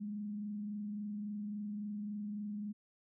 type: tone with frequency modulation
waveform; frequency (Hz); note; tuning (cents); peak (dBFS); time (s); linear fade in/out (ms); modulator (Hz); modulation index
sine; 207.7; G#3; 0; -38; 0-2.73; 20; 23.6; 0.25
effects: none